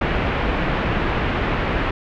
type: low-pass noise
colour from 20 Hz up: pink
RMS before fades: -21 dBFS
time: 0.01-1.91 s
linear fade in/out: 5 ms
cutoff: 2700 Hz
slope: 24 dB/octave
effects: none